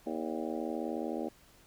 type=harmonic tone with a mistuned harmonic; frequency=79.3 Hz; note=D#2; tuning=33 cents sharp; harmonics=3 / 4 / 5 / 6 / 7 / 8 / 9 / 10; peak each=-39 / -38 / -41 / -43 / -42 / -45 / -46 / -46 dBFS; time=0.06-1.29 s; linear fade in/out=10 ms; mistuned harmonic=8; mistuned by=-71 cents; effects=pink hiss -61 dBFS RMS until 1.66 s